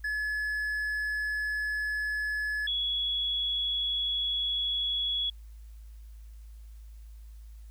triangle / sine tone pair in turn, 1708 / 3367 Hz, G#6 / G#7, +48 / +23 cents, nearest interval octave, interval 1175 cents, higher second, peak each -27 dBFS, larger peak neither, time 0.04-2.67 / 2.67-5.3 s, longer neither, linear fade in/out 5 ms, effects added 54 Hz sine -44 dBFS peak until 7.7 s + white hiss -67 dBFS RMS until 7.7 s

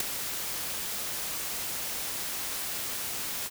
white noise with ADSR envelope, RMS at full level -24 dBFS, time 0-3.5 s, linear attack 3 ms, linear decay 8 ms, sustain -10 dB, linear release 40 ms, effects none

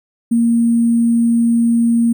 sine tone with sample-and-hold, 233.1 Hz, A#3, in tune, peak -10 dBFS, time 0.31-2.13 s, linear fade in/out 10 ms, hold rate 8820 Hz, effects none

